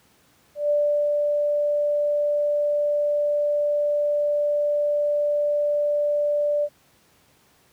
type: tone with ADSR envelope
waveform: sine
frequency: 587.3 Hz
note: D5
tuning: in tune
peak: -17 dBFS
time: 0.55-6.69 s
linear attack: 150 ms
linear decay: 390 ms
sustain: -2 dB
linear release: 53 ms
effects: pink hiss -59 dBFS RMS until 7.72 s + high-pass 80 Hz 12 dB/octave